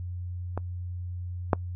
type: clicks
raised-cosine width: 1 ms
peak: -17 / -6 dBFS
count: 2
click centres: 0.576 / 1.532 s
effects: noise-tail reverb RT60 0.1 s tail -25 dB re dry + added 89 Hz sine -32 dBFS peak until 1.75 s